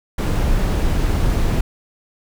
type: noise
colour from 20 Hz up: brown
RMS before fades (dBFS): -17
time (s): 0.18-1.61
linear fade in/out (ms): 5
effects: none